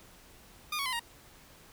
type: tone with pitch steps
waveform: 15% pulse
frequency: 1215 / 1114.2 / 1021.7 / 936.9 Hz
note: D#6 / C#6 / C6 / A#5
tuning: -42 / +9 / -42 / +8 cents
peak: -25 dBFS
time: 0.72-0.996 s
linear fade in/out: 5 ms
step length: 69 ms
effects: pink hiss -56 dBFS RMS until 1.72 s